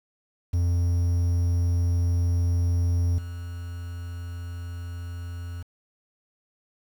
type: tone with level steps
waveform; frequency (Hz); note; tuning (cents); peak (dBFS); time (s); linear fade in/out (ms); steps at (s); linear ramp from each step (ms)
triangle; 86.7; F2; -12; -18 / -30; 0.53-5.63; 10; 3.18; 5
effects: 8-bit